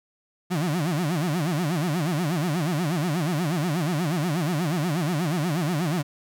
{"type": "tone with vibrato", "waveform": "35% pulse", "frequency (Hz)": 162.5, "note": "E3", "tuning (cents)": -24, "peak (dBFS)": -21, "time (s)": [0.5, 6.03], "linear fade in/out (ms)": 20, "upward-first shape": "sine", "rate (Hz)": 8.3, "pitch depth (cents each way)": 230, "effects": []}